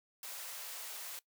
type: high-pass noise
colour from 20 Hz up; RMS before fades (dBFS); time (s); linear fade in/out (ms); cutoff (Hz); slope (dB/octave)
white; -45; 0.23-1.19; 2; 490; 24
effects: noise-tail reverb RT60 0.1 s tail -19 dB re dry